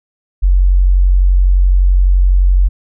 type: tone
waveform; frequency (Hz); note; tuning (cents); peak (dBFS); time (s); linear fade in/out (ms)
sine; 45.88; F#1; -14; -6; 0.42-2.69; 20
effects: none

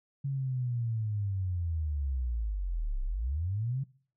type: linear two-way sweep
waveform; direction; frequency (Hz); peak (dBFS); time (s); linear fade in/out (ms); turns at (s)
sine; down then up; 140 to 31 to 140; -29; 0.24-3.84; 10; 3.03
effects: noise-tail reverb RT60 0.5 s tail -22 dB re dry

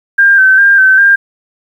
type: tone with vibrato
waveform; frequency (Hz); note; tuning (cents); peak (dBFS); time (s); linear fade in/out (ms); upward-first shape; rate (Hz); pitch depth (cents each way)
sine; 1568; G6; 0; -3; 0.18-1.16; 10; square; 2.5; 35
effects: 7-bit

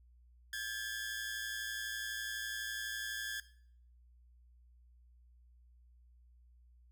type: tone pair together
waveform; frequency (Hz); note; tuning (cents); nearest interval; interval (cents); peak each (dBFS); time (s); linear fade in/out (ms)
sawtooth; 1604 / 1716; G6 / A6; +39 / -44; minor second; 117; -38 / -37; 0.53-3.4; 2
effects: noise-tail reverb RT60 0.6 s tail -17 dB re dry + added 60 Hz sine -60 dBFS peak until 6.91 s

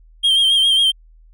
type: tone with vibrato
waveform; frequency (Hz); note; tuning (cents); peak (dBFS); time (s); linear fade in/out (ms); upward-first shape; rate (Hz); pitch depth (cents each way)
triangle; 3190; G7; +30; -10; 0.23-0.92; 20; sine; 7.3; 44
effects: added 40 Hz sine -44 dBFS peak until 1.33 s

